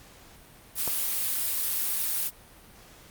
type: noise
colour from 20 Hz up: blue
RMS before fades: -28 dBFS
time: 0.75-2.31 s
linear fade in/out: 50 ms
type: click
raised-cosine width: 1 ms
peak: -19 dBFS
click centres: 0.877 s
effects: pink hiss -52 dBFS RMS until 3.1 s + Opus 48 kbps

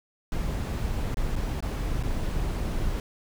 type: noise with dropouts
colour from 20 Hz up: brown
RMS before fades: -28 dBFS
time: 0.32-3 s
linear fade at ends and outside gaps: 1 ms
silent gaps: 1.144-1.17 / 1.356-1.362 / 1.605-1.625 / 2.028-2.035 s
effects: none

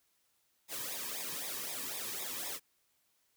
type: noise with flanger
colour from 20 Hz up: white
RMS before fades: -40 dBFS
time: 0.68-2.6 s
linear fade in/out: 50 ms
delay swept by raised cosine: 0.67 to 1.46 ms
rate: 3.9 Hz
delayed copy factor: -0.85
effects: white hiss -75 dBFS RMS until 3.36 s

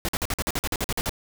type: noise bursts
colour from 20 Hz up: pink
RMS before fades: -26 dBFS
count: 13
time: 0.05-1.094 s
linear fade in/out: 0 ms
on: 36 ms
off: 48 ms
effects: none

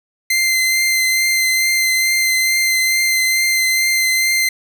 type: tone with vibrato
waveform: sawtooth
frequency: 2077 Hz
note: C7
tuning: 13 cents flat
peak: -10 dBFS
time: 0.3-4.49 s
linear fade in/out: 5 ms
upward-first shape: triangle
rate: 2.3 Hz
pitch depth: 16 cents each way
effects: none

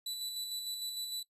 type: tone with tremolo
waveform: sawtooth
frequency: 3967 Hz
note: B7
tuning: 7 cents sharp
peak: -33 dBFS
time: 0.06-1.23 s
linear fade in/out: 5 ms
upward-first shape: square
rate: 6.6 Hz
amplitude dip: 35%
effects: noise-tail reverb RT60 0.1 s tail -20 dB re dry + resampled to 32000 Hz

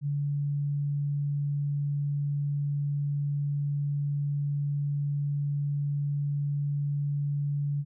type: tone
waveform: sine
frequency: 143.7 Hz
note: D3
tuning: 37 cents flat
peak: -26 dBFS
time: 0.01-7.85 s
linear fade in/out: 50 ms
effects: none

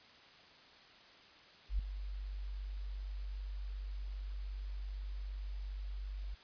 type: tone with ADSR envelope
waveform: sine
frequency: 48.7 Hz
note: G1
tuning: 11 cents flat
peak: -28 dBFS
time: 1.69-6.35 s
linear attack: 100 ms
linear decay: 4 ms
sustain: -11 dB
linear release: 14 ms
effects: white hiss -59 dBFS RMS until 6.43 s + resampled to 11025 Hz

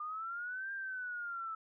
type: linear two-way sweep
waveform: sine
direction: up then down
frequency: 1200 to 1600 to 1307 Hz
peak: -38 dBFS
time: 0-1.55 s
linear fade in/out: 5 ms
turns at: 0.72 s
effects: none

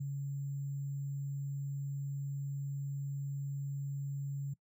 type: tone with sample-and-hold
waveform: sine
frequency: 140 Hz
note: C#3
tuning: 18 cents sharp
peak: -35 dBFS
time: 0-4.54 s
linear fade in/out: 10 ms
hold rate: 7350 Hz
effects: noise-tail reverb RT60 0.1 s tail -21 dB re dry

